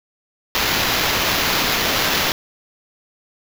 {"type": "noise with sample-and-hold", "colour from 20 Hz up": "violet", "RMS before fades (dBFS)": -19, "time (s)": [0.55, 2.32], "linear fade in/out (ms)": 0, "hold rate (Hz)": 8820, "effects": []}